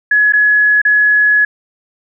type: tone with dropouts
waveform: sine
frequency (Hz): 1691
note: G#6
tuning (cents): +31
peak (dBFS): -7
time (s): 0.11-1.45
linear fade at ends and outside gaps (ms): 5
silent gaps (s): 0.324-0.334 / 0.817-0.85
effects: none